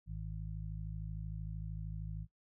harmonic tone, 53.1 Hz, G#1, 39 cents sharp, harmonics 1 / 2 / 3, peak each -42 / -45 / -45 dBFS, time 0.06-2.27 s, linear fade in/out 50 ms, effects noise-tail reverb RT60 0.1 s tail -19 dB re dry

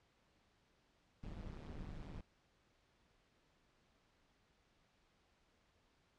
brown noise with amplitude modulation, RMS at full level -45 dBFS, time 1.23-2.21 s, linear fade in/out 5 ms, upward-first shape sine, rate 153 Hz, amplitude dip 85%, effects pink hiss -75 dBFS RMS until 6.18 s + low-pass 5000 Hz 12 dB/octave

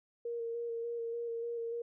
sine tone with vibrato, 466.2 Hz, A#4, in tune, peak -35 dBFS, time 0.25-1.82 s, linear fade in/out 5 ms, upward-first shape square, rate 3.4 Hz, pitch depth 16 cents each way, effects none

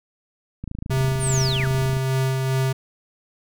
click train, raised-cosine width 5 ms, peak -18 dBFS, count 37, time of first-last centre 0.64-1.968 s, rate 27.1 Hz
square tone with tremolo, 132.2 Hz, C3, 18 cents sharp, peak -19 dBFS, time 0.9-2.73 s, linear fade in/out 10 ms, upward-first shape sine, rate 2.5 Hz, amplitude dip 30%
sine linear sweep, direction down, 9550 to 1053 Hz, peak -24 dBFS, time 1.19-1.68 s, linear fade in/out 50 ms
effects none

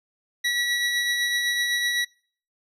25% pulse tone with tremolo, 1934 Hz, B6, 37 cents flat, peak -17 dBFS, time 0.44-2.05 s, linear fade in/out 10 ms, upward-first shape triangle, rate 7.9 Hz, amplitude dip 35%, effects noise-tail reverb RT60 0.5 s tail -25 dB re dry + low-pass 10000 Hz 12 dB/octave

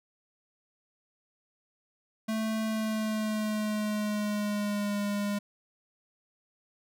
square tone with pitch glide, 220 to 204.1 Hz, A3 to G#3, 0 to -30 cents, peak -29 dBFS, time 2.28-5.39 s, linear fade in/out 10 ms, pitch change -130 cents, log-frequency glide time 2.64-5 s, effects none

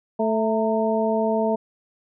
harmonic tone with a mistuned harmonic, 220 Hz, A3, in tune, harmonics 1 / 2 / 3 / 4, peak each -24 / -24 / -23 / -28 dBFS, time 0.19-1.56 s, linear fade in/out 10 ms, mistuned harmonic 4, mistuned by +65 cents, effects none

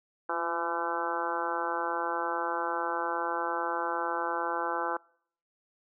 harmonic tone with a mistuned harmonic, 168.8 Hz, E3, 41 cents sharp, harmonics 2 / 3 / 4 / 5 / 6 / 7 / 8 / 9, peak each -39 / -37 / -40 / -35 / -36 / -38 / -36 / -38 dBFS, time 0.29-4.97 s, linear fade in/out 5 ms, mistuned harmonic 2, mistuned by +32 cents, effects noise-tail reverb RT60 0.6 s tail -25 dB re dry

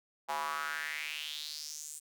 square tone with high-pass filter sweep, 75.7 Hz, D#2, 47 cents flat, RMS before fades -39 dBFS, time 0.28-2 s, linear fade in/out 20 ms, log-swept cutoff 830 to 8400 Hz, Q 4.4, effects none

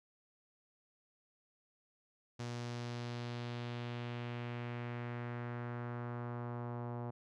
sawtooth tone with low-pass filter sweep, 120 Hz, B2, 49 cents flat, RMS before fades -42 dBFS, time 2.39-7.11 s, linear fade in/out 10 ms, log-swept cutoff 6200 to 900 Hz, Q 1.6, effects none

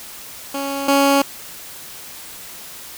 15% pulse tone pair in turn, 277.2 / 278.2 Hz, C#4 / C#4, 0 / +6 cents, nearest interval unison, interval 6 cents, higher second, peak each -16 / -6 dBFS, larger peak second, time 0.54-0.88 / 0.88-1.22 s, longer neither, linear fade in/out 5 ms, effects white hiss -36 dBFS RMS until 2.97 s

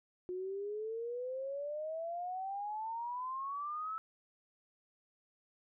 sine exponential sweep, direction up, 358.8 to 1318.5 Hz, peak -37 dBFS, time 0.29-3.98 s, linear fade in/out 0 ms, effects none

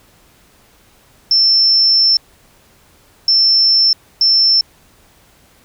sine tone bursts at uneven times, 5350 Hz, E8, 25 cents sharp, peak -8 dBFS, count 3, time 1.31-2.17 / 3.28-3.93 / 4.21-4.61 s, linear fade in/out 2 ms, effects pink hiss -50 dBFS RMS until 5.64 s

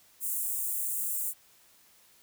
white high-pass noise, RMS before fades -32 dBFS, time 0.2-1.34 s, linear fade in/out 50 ms, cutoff 7500 Hz, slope 48 dB/octave, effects white hiss -61 dBFS RMS until 2.22 s

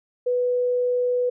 sine tone, 493.9 Hz, B4, in tune, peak -19 dBFS, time 0.26-1.3 s, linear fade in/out 10 ms, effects none

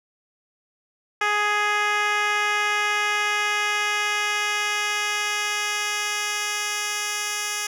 10% pulse tone with band-pass filter sweep, 416.5 Hz, G#4, 5 cents sharp, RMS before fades -24 dBFS, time 1.21-7.67 s, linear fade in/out 5 ms, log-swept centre 1600 to 6300 Hz, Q 0.73, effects none

